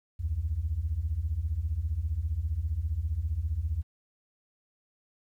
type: beating tone pair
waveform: sine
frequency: 69.3 / 84.3 Hz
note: C#2 / E2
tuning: 0 / +39 cents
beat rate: 15 Hz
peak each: -31 / -29 dBFS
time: 0.19-3.83 s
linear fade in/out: 20 ms
effects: tanh soft clip ceiling -20 dBFS + 11-bit